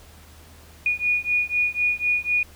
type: beating tone pair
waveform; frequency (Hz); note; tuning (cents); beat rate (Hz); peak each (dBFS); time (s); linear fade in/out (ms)
sine; 2451 / 2455; D#7 / D#7; -27 / -24; 4; -23; 0.86-2.43; 2
effects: added 78 Hz sine -48 dBFS peak until 2.55 s + pink hiss -50 dBFS RMS until 2.55 s